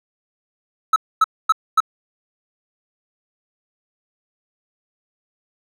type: tone bursts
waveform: triangle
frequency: 1300 Hz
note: E6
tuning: 24 cents flat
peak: -8 dBFS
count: 4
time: 0.93-1.804 s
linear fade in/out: 5 ms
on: 31 ms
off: 250 ms
effects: none